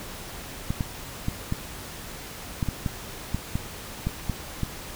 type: clicks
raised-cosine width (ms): 5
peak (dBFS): -13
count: 12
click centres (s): 0.705 / 0.808 / 1.284 / 1.524 / 2.628 / 2.687 / 2.862 / 3.346 / 3.555 / 4.07 / 4.297 / 4.633
effects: pink hiss -39 dBFS RMS until 4.95 s